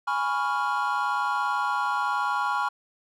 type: chord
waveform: triangle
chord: C# dominant seventh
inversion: second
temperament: equal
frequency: 830.6 / 987.8 / 1108.7 / 1396.9 Hz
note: G#5 / B5 / C#6 / E#6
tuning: 0 / 0 / 0 / 0 cents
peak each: -27 dBFS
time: 0.07-2.69 s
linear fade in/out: 10 ms
effects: tanh soft clip ceiling -14 dBFS